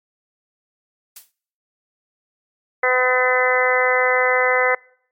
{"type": "noise with exponential decay", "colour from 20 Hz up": "blue", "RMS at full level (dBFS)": -32, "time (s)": [1.16, 1.32], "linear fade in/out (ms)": 5, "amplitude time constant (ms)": 34}
{"type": "harmonic tone", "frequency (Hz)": 253.3, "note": "B3", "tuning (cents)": 44, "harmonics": [2, 3, 4, 5, 6, 7, 8], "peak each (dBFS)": [-19, -25, -25, -24, -25, -24, -19], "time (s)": [2.83, 4.75], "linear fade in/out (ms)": 5}
{"effects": ["noise-tail reverb RT60 0.6 s tail -25 dB re dry", "MP3 64 kbps"]}